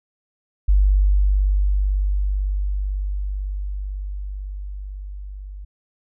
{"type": "tone with level ramp", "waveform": "sine", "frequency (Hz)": 49, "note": "G1", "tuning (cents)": 0, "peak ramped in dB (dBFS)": [-11, -32], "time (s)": [0.68, 5.65], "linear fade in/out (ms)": 10, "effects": []}